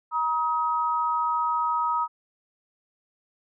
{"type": "tone pair together", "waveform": "sine", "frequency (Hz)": [951, 1265.5], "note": ["A#5", "D#6"], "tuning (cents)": [34, 29], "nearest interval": "perfect fourth", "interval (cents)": 495, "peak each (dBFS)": -25, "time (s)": [0.11, 2.08], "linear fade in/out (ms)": 50, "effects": []}